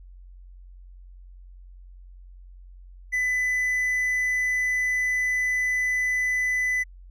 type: tone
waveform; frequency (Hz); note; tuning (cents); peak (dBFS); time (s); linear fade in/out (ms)
triangle; 2000; B6; +21; -20; 3.12-6.84; 20
effects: added 45 Hz sine -43 dBFS peak until 7.1 s